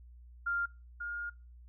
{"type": "tone pair in turn", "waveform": "sine", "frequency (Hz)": [1396.9, 1419.7], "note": ["F6", "F6"], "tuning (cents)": [0, 28], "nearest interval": "unison", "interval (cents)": 28, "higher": "second", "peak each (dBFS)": [-30, -36], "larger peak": "first", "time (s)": [[0.46, 0.66], [1, 1.3]], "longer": "second", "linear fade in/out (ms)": 10, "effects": ["noise-tail reverb RT60 0.3 s tail -24 dB re dry", "added 60 Hz sine -51 dBFS peak until 1.68 s"]}